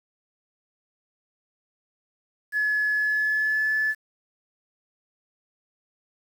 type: tone with pitch glide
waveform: sine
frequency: 1705 to 1733.8 Hz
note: G#6 to A6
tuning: +45 to -26 cents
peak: -20 dBFS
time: 2.52-3.95 s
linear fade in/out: 50 ms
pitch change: +29 cents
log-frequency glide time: 2.94-3.75 s
effects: tanh soft clip ceiling -16 dBFS + 8-bit